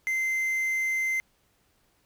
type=tone with quantisation; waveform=triangle; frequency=2076 Hz; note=C7; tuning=14 cents flat; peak=-23 dBFS; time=0.07-1.2 s; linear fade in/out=0 ms; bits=8; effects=pink hiss -68 dBFS RMS until 2.05 s